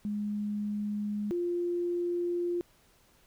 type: tone pair in turn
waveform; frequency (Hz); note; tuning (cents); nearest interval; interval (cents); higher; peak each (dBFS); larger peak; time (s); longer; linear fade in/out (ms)
sine; 207.7 / 349.3; G#3 / F4; 0 / 0; major sixth; 900; second; -30 / -28; second; 0.05-1.31 / 1.31-2.61; second; 0
effects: pink hiss -64 dBFS RMS until 3.26 s